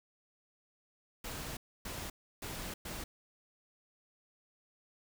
pink noise bursts at uneven times, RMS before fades -42 dBFS, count 4, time 1.24-1.57 / 1.85-2.1 / 2.42-2.74 / 2.85-3.04 s, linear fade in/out 5 ms, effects none

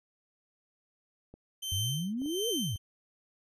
clicks, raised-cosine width 2 ms, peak -36 dBFS, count 3, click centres 1.34 / 2.218 / 2.26 s
sawtooth tone with tremolo, 3103 Hz, G7, 18 cents flat, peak -28 dBFS, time 1.62-2.78 s, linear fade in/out 10 ms, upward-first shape sine, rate 1.4 Hz, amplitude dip 100%
sine exponential two-way sweep, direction up then down, 88 to 490 to 88 Hz, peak -31 dBFS, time 1.72-2.76 s, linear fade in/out 0 ms, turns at 2.49 s
effects resampled to 32000 Hz

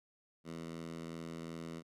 10% pulse tone with high-pass filter, 82.7 Hz, E2, 6 cents sharp, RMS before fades -45 dBFS, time 0.44-1.83 s, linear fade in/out 50 ms, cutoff 180 Hz, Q 1.8, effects low-pass 10000 Hz 12 dB/octave

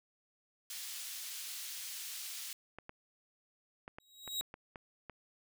pink high-pass noise, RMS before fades -44 dBFS, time 0.7-2.53 s, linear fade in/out 2 ms, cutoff 3400 Hz, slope 12 dB/octave
clicks, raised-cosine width 0.5 ms, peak -31 dBFS, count 9, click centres 2.786 / 2.894 / 3.879 / 3.985 / 4.277 / 4.41 / 4.541 / 4.758 / 5.097 s
sawtooth tone with exponential growth, 3822 Hz, A#7, 43 cents sharp, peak -29 dBFS, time 4-4.41 s, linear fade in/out 2 ms, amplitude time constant 87 ms
effects none

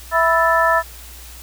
harmonic tone with a mistuned harmonic, 329.6 Hz, E4, in tune, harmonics 2 / 3 / 4 / 5, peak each -18 / -18 / -18 / -18 dBFS, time 0.11-0.83 s, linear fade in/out 50 ms, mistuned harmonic 5, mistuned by +110 cents, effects added 60 Hz sine -38 dBFS peak until 1.42 s + white hiss -40 dBFS RMS until 1.42 s

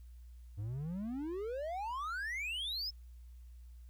triangle exponential sweep, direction up, 96.4 to 5350 Hz, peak -35 dBFS, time 0.57-2.91 s, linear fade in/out 20 ms, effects added 60 Hz sine -50 dBFS peak until 3.89 s + white hiss -75 dBFS RMS until 3.89 s

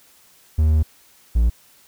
triangle tone pair in turn, 77.78 / 57.6 Hz, D#2 / A#1, 0 / -20 cents, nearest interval perfect fourth, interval 520 cents, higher first, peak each -11 dBFS, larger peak neither, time 0.58-0.83 / 1.35-1.5 s, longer first, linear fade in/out 10 ms, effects white hiss -53 dBFS RMS until 1.87 s

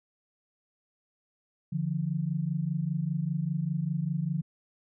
sine tone pair together, 146.83 / 171.88 Hz, D3 / F3, 0 / -27 cents, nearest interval minor third, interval 273 cents, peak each -30 / -30 dBFS, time 1.72-4.42 s, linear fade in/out 10 ms, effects none

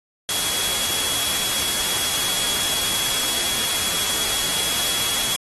sine tone in noise, 3342 Hz, G#7, 10 cents sharp, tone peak -27 dBFS, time 0.29-5.36 s, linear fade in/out 0 ms, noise white, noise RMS -23 dBFS, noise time 0.29-5.36 s, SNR -7 dB, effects AAC 32 kbps

